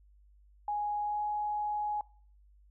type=tone with pitch glide; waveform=sine; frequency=830.6 to 836.9 Hz; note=G#5 to G#5; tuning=0 to +13 cents; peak=-30 dBFS; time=0.68-2.01 s; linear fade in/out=2 ms; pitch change=+13 cents; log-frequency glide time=1.02-1.21 s; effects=noise-tail reverb RT60 0.5 s tail -23 dB re dry + added 50 Hz sine -58 dBFS peak until 2.7 s